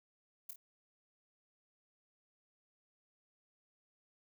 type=noise with echo; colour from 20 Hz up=violet; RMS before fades=-43 dBFS; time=0.49-0.51 s; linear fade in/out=5 ms; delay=25 ms; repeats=2; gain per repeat=-6 dB; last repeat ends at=0.56 s; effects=none